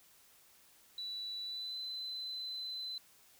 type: tone with pitch glide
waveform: sine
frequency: 3951 to 4036 Hz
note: B7 to B7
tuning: 0 to +37 cents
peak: -39 dBFS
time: 0.98-2.98 s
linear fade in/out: 2 ms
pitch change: +37 cents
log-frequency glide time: 1.44-1.78 s
effects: white hiss -64 dBFS RMS until 3.39 s